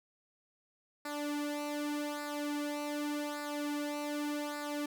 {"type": "tone with flanger", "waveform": "sawtooth", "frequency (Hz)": 293.7, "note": "D4", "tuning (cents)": 0, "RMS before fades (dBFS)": -37, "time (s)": [1.05, 4.86], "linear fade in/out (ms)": 5, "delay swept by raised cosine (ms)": [0.32, 2.82], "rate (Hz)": 0.85, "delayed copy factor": -0.75, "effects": []}